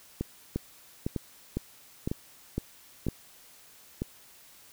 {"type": "two click trains", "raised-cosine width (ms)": 3, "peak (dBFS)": [-17, -16], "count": [5, 6], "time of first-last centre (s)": [[0.21, 4.02], [0.56, 3.085]], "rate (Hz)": [1.05, 1.98], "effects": ["white hiss -55 dBFS RMS until 4.72 s"]}